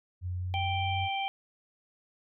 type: tone with pitch glide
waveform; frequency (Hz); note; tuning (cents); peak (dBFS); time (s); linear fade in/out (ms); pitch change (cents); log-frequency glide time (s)
sine; 90.2 to 94.9; F#2 to F#2; -44 to +44; -31; 0.21-1.09; 50; +88; 0.39-0.85
type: harmonic tone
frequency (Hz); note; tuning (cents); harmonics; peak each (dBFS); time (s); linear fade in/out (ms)
784; G5; 0; 1 / 3 / 4; -31 / -36 / -37; 0.54-1.28; 0
effects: none